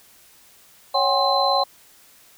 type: tone cluster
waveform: sine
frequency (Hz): 555 / 749 / 808 / 1060 / 4063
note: C#5 / F#5 / G#5 / C6 / B7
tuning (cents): +2 / +21 / -48 / +22 / +48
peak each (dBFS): -23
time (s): 0.94-1.64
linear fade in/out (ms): 10
effects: white hiss -52 dBFS RMS until 2.37 s